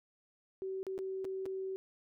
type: tone with dropouts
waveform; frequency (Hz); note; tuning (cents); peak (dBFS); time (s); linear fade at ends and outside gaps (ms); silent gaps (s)
sine; 381.4; G4; -47; -36; 0.62-1.76; 0; 0.83-0.867 / 0.979-0.989 / 1.245-1.251 / 1.456-1.462
effects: none